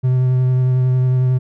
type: tone with vibrato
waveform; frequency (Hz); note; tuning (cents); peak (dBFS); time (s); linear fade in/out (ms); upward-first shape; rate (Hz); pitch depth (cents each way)
triangle; 127.8; C3; -40; -10; 0.03-1.39; 20; triangle; 11; 16
effects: none